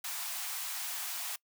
white high-pass noise, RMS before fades -38 dBFS, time 0.04-1.36 s, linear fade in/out 5 ms, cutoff 660 Hz, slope 96 dB/octave, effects noise-tail reverb RT60 0.1 s tail -23 dB re dry

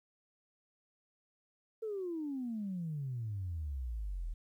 sine exponential sweep, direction down, 454.1 to 38.34 Hz, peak -35 dBFS, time 1.82-4.34 s, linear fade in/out 10 ms, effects tanh soft clip ceiling -31 dBFS + 12-bit

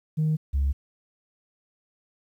sine tone pair in turn, 155.56 / 69.29 Hz, D#3 / C#2, 0 / 0 cents, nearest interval octave + major second, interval 1400 cents, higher first, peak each -19 dBFS, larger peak neither, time 0.17-0.37 / 0.53-0.73 s, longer neither, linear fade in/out 20 ms, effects tanh soft clip ceiling -18 dBFS + 10-bit

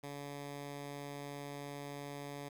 10% pulse tone, 142.8 Hz, D3, 48 cents flat, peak -35 dBFS, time 0.03-2.49 s, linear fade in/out 10 ms, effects 12-bit

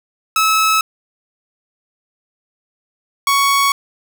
sawtooth tone pair in turn, 1297 / 1114.7 Hz, E6 / C#6, -28 / +9 cents, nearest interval minor third, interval 263 cents, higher first, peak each -8 dBFS, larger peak neither, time 0.36-0.81 / 3.27-3.72 s, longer neither, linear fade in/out 2 ms, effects none

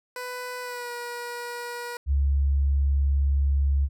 15% pulse tone with pitch glide, 497.9 to 480.7 Hz, B4 to B4, +14 to -47 cents, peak -26 dBFS, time 0.16-1.97 s, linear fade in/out 2 ms, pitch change -61 cents, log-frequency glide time 0.61-0.92 s
sine tone, 69.6 Hz, C#2, 8 cents sharp, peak -19 dBFS, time 2.06-3.89 s, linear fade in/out 50 ms
effects none

